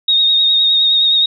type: tone with vibrato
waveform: sine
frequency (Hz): 3729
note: A#7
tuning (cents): 0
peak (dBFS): -9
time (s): 0.08-1.26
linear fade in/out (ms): 5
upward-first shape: triangle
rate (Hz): 9.7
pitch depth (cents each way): 35
effects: none